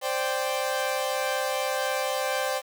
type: chord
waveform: sawtooth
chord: C suspended second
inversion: none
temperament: equal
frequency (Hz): 523.3 / 587.3 / 784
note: C5 / D5 / G5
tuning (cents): 0 / 0 / 0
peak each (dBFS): -25 / -27 / -27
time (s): 0.01-2.62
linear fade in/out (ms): 50
effects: 8-bit